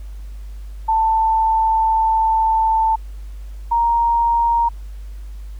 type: tone pair in turn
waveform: sine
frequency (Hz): 888 / 934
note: A5 / A#5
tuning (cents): +16 / +3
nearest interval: minor second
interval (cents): 87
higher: second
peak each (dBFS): -13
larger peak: neither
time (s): 0.88-2.96 / 3.71-4.69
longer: first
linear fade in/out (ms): 10
effects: added 50 Hz sine -29 dBFS peak until 5.59 s + pink hiss -53 dBFS RMS until 5.59 s